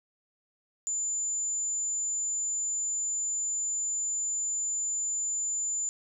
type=tone; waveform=sine; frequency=7080 Hz; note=A8; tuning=10 cents sharp; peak=-28 dBFS; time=0.87-5.89 s; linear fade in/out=0 ms; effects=none